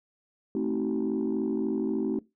sine chord, A diminished seventh, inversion none, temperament just, 220 / 264 / 316.8 / 380.2 Hz, A3 / C4 / Eb4 / Gb4, 0 / +16 / +31 / +47 cents, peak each -30 dBFS, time 0.55-2.19 s, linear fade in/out 2 ms, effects noise-tail reverb RT60 0.2 s tail -20 dB re dry + tanh soft clip ceiling -20 dBFS

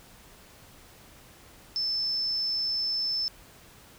sine tone, 5274 Hz, E8, in tune, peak -26 dBFS, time 1.76-3.28 s, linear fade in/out 0 ms, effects pink hiss -53 dBFS RMS until 3.98 s

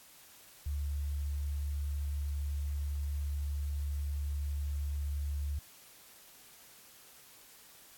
sine tone, 72 Hz, D2, 34 cents flat, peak -32 dBFS, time 0.66-5.59 s, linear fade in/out 5 ms, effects white hiss -57 dBFS RMS until 7.97 s + AAC 64 kbps

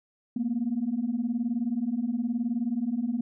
sine beating tone pair, 224.7 / 243.7 Hz, A3 / B3, +37 / -23 cents, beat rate 19 Hz, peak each -29 / -27 dBFS, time 0.36-3.21 s, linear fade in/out 5 ms, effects tanh soft clip ceiling -19 dBFS

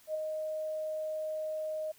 sine tone with ADSR envelope, 622.3 Hz, D#5, in tune, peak -29 dBFS, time 0.07-1.92 s, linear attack 76 ms, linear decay 10 ms, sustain -4 dB, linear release 10 ms, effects white hiss -61 dBFS RMS until 1.98 s

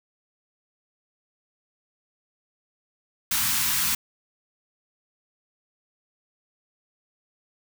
white band-stop noise, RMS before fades -24 dBFS, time 3.31-3.95 s, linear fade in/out 5 ms, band 270 to 880 Hz, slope 48 dB/octave, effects none

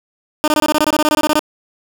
15% pulse tone bursts, 304 Hz, D#4, 40 cents flat, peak -5 dBFS, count 16, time 0.44-1.393 s, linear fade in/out 0 ms, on 38 ms, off 23 ms, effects none

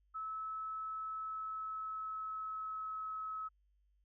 sine tone with pitch glide, 1300 to 1288 Hz, E6 to E6, -24 to -41 cents, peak -39 dBFS, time 0.14-3.49 s, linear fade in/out 20 ms, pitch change -17 cents, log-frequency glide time 1.18-3.05 s, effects added 50 Hz sine -70 dBFS peak until 4.04 s

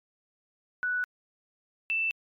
sine tone pair in turn, 1480 / 2658 Hz, F#6 / E7, 0 / +14 cents, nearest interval minor seventh, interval 1014 cents, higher second, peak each -26 / -25 dBFS, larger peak second, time 0.83-1.04 / 1.9-2.11 s, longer neither, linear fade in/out 0 ms, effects MP3 96 kbps

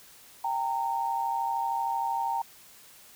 sine tone pair together, 787 / 919.8 Hz, G5 / A#5, +7 / -23 cents, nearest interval minor third, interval 270 cents, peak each -31 / -28 dBFS, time 0.44-2.42 s, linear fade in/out 5 ms, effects white hiss -53 dBFS RMS until 3.15 s

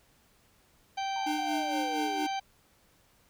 harmonic tone, 780 Hz, G5, 9 cents flat, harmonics 1 / 2 / 3 / 4 / 5 / 6 / 8, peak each -31 / -45 / -42 / -43 / -49 / -47 / -50 dBFS, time 0.97-2.4 s, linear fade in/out 10 ms
sine exponential sweep, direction down, 918 to 364.1 Hz, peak -38 dBFS, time 1.16-2.25 s, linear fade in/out 2 ms
square tone with tremolo, 302.1 Hz, D4, 49 cents sharp, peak -31 dBFS, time 1.26-2.27 s, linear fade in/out 10 ms, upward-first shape sine, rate 4.3 Hz, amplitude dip 65%
effects pink hiss -65 dBFS RMS until 3.29 s

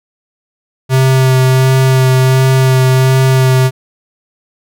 square tone with vibrato, 130.81 Hz, C3, in tune, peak -7 dBFS, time 0.89-3.71 s, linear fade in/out 50 ms, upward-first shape sine, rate 1.4 Hz, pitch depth 13 cents each way, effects none

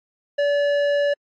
triangle tone with tanh clipping, 575 Hz, D5, 37 cents flat, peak -19 dBFS, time 0.38-1.14 s, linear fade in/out 10 ms, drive 16 dB, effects AAC 64 kbps

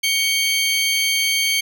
30% pulse tone pair together, 2235 / 3161 Hz, C#7 / G7, +14 / +14 cents, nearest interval tritone, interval 600 cents, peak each -17 dBFS, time 0.03-1.61 s, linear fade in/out 10 ms, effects none

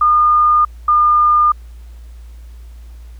sine tone pair in turn, 1216 / 1209.3 Hz, D#6 / D#6, -40 / -50 cents, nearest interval unison, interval 10 cents, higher first, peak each -8 dBFS, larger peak neither, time 0.01-0.65 / 0.88-1.52 s, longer neither, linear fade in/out 5 ms, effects added 58 Hz sine -32 dBFS peak until 3.19 s + pink hiss -53 dBFS RMS until 3.19 s

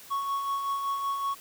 triangle tone with tremolo, 1108.7 Hz, C#6, in tune, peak -24 dBFS, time 0.1-1.35 s, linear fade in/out 20 ms, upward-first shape sine, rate 5.3 Hz, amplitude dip 40%, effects white hiss -49 dBFS RMS until 1.4 s

